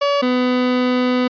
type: tone pair in turn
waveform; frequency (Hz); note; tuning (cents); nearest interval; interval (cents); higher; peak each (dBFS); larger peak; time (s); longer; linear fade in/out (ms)
30% pulse; 569 / 250.5; C#5 / B3; +45 / +25; octave + major second; 1420; first; -12; neither; 0.01-0.22 / 0.22-1.28; second; 10
effects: resampled to 11025 Hz